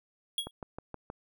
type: tone with exponential decay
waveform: square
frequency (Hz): 3317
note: G#7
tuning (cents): -3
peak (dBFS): -26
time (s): 0.38-0.51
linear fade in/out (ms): 2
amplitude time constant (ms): 28
type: click train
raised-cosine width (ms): 1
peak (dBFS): -25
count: 5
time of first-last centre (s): 0.47-1.101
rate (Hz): 6.34
effects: none